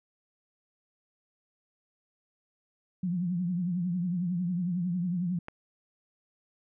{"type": "tone with vibrato", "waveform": "sine", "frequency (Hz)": 177.3, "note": "F3", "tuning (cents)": 26, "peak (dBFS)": -27, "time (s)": [3.03, 5.39], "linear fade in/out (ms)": 5, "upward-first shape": "triangle", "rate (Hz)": 11, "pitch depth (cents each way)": 110}
{"type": "click", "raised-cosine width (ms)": 0.5, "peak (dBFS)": -24, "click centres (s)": 5.484}
{"effects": []}